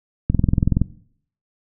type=click train; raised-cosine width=5 ms; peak=-4 dBFS; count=12; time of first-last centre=0.3-0.816 s; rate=21.3 Hz; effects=noise-tail reverb RT60 0.6 s tail -18 dB re dry